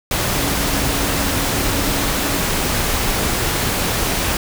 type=tone in noise; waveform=sine; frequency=279.8 Hz; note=C#4; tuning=16 cents sharp; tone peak=-27 dBFS; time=0.36-2.41 s; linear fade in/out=2 ms; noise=pink; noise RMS=-19 dBFS; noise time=0.11-4.37 s; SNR=-11 dB; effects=none

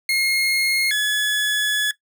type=tone pair in turn; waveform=30% pulse; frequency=2149 / 1701.6 Hz; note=C7 / G#6; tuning=+46 / +42 cents; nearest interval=major third; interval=404 cents; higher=first; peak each=-15 dBFS; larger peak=neither; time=0.09-0.91 / 0.91-1.91 s; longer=second; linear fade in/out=2 ms; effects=noise-tail reverb RT60 0.1 s tail -17 dB re dry

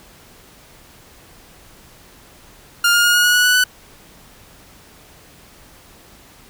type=tone with pitch steps; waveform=sawtooth; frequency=1406 / 1418.2 / 1430.6 / 1443 / 1455.6 / 1468.2 / 1481 / 1493.9 Hz; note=F6 / F6 / F6 / F#6 / F#6 / F#6 / F#6 / F#6; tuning=+11 / +26 / +41 / -44 / -29 / -14 / +1 / +16 cents; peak=-8 dBFS; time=2.84-3.64 s; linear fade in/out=5 ms; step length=100 ms; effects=pink hiss -46 dBFS RMS until 6.49 s

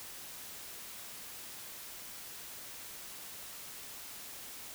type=silence; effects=white hiss -47 dBFS RMS until 4.74 s

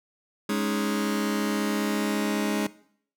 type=chord; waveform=sawtooth; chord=Ab suspended fourth; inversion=none; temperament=just; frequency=207.7 / 276.9 / 311.5 Hz; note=Ab3 / Db4 / Eb4; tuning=0 / -2 / +2 cents; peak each=-22 / -27 / -27 dBFS; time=0.49-2.67 s; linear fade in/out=5 ms; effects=noise-tail reverb RT60 0.6 s tail -19 dB re dry

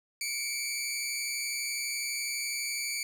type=tone pair together; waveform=15% pulse; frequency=2192 / 2324 Hz; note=C#7 / D7; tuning=-20 / -19 cents; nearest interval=minor second; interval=101 cents; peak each=-31 / -26 dBFS; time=0.21-3.03 s; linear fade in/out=2 ms; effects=none

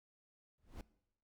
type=noise with exponential growth; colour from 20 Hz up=brown; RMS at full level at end=-42 dBFS; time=0.58-0.81 s; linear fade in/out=2 ms; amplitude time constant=48 ms; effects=noise-tail reverb RT60 0.8 s tail -20 dB re dry

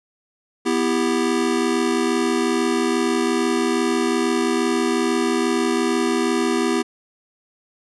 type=chord; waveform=square; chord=E minor; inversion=second; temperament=just; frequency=247.2 / 329.6 / 395.6 Hz; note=B3 / E4 / G4; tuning=+2 / 0 / +16 cents; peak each=-23 dBFS; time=0.65-6.83 s; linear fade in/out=20 ms; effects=resampled to 24000 Hz

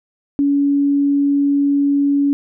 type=tone; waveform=sine; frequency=282.8 Hz; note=C#4; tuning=35 cents sharp; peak=-12 dBFS; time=0.39-2.33 s; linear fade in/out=0 ms; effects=none

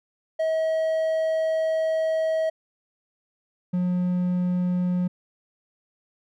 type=tone pair in turn; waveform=triangle; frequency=640 / 179.59 Hz; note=D#5 / F3; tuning=+49 / +49 cents; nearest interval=octave + minor seventh; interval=2200 cents; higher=first; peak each=-19 dBFS; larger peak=neither; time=0.39-2.5 / 3.73-5.08 s; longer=first; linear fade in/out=10 ms; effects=none

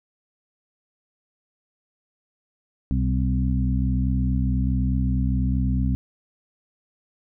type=harmonic tone with a mistuned harmonic; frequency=64.7 Hz; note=C2; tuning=19 cents flat; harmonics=1 / 2 / 3 / 4; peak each=-22 / -25 / -27 / -28 dBFS; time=2.91-5.95 s; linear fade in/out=0 ms; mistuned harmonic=2; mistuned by=-46 cents; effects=none

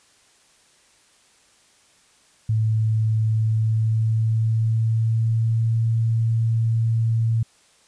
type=tone with pitch glide; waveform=sine; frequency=110 to 113.62 Hz; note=A2 to A#2; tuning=0 to -44 cents; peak=-17 dBFS; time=2.49-7.43 s; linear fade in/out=5 ms; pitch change=+56 cents; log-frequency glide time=3.27-5.74 s; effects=white hiss -57 dBFS RMS until 7.87 s + resampled to 22050 Hz

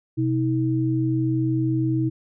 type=tone pair together; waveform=sine; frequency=127 / 319.4 Hz; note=B2 / D#4; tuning=+49 / +45 cents; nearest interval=octave + major third; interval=1596 cents; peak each=-22 dBFS; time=0.17-2.1 s; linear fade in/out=20 ms; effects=none

